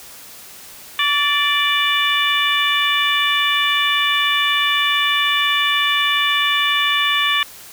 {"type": "harmonic tone with a mistuned harmonic", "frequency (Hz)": 587.3, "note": "D5", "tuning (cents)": 0, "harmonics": [2, 3, 4, 5, 6], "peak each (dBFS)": [-21, -21, -21, -21, -21], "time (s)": [0.99, 7.43], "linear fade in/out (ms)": 2, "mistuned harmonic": 2, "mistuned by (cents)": -44, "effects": ["white hiss -39 dBFS RMS until 7.72 s"]}